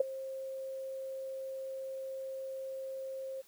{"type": "tone with ADSR envelope", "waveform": "sine", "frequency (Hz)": 532, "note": "C5", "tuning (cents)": 29, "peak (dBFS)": -20, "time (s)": [0, 3.42], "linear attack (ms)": 5, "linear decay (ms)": 13, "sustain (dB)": -18, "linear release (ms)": 17, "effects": ["white hiss -63 dBFS RMS until 3.47 s"]}